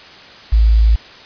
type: tone with quantisation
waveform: sine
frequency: 55 Hz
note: A1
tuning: in tune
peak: -7 dBFS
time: 0.52-0.96 s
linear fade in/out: 10 ms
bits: 6
effects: white hiss -38 dBFS RMS until 1.25 s + resampled to 11025 Hz